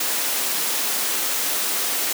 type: high-pass noise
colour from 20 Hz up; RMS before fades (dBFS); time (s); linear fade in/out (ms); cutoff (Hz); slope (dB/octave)
white; -23; 0-2.13; 5; 220; 24
effects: none